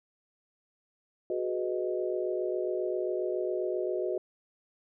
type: chord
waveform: sine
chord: G# minor seventh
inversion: third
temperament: equal with one note detuned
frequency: 367.9 / 415.3 / 493.9 / 622.3 Hz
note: F#4 / G#4 / B4 / D#5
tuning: -10 / 0 / 0 / 0 cents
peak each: -31 / -37 / -36 / -35 dBFS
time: 1.3-4.18 s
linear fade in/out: 2 ms
effects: none